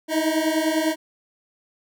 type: beating tone pair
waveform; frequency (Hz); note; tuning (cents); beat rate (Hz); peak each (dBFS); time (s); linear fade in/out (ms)
25% pulse; 311.6 / 321.6; D#4 / E4; +3 / -43; 10; -19; 0.08-0.96; 50
effects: none